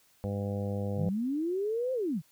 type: harmonic tone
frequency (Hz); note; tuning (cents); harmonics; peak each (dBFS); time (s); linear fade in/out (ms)
100.5; G2; +44; 1 / 2 / 3 / 4 / 5 / 6 / 7 / 8; -33 / -35 / -46 / -45 / -37 / -45 / -49 / -50; 0.24-1.09; 0
type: linear two-way sweep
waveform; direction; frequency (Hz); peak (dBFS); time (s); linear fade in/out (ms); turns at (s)
sine; up then down; 130.81 to 528 to 130.81; -28; 0.96-2.22; 50; 1.93
effects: white hiss -65 dBFS RMS until 2.31 s